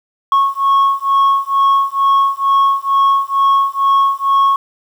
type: beating tone pair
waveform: sine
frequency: 1098 / 1100.2 Hz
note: C#6 / C#6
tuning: -17 / -13 cents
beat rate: 2.2 Hz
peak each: -11 dBFS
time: 0.32-4.56 s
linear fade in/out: 2 ms
effects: tanh soft clip ceiling -7 dBFS + 7-bit